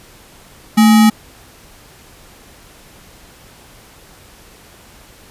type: tone with sample-and-hold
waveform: sine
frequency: 220 Hz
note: A3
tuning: in tune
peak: -5 dBFS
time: 0.77-1.1 s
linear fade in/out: 10 ms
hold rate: 1050 Hz
effects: pink hiss -43 dBFS RMS until 5.3 s + resampled to 32000 Hz